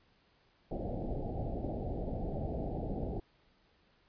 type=low-pass noise; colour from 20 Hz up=pink; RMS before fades=-37 dBFS; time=0.71-3.2 s; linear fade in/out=5 ms; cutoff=790 Hz; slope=96 dB/octave; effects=pink hiss -69 dBFS RMS until 4.08 s + resampled to 11025 Hz